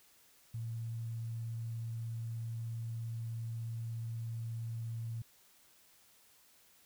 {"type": "tone with quantisation", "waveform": "sine", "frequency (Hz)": 114.6, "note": "A#2", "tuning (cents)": -29, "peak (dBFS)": -37, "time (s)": [0.54, 5.22], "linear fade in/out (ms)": 5, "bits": 11, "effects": ["white hiss -65 dBFS RMS until 6.85 s"]}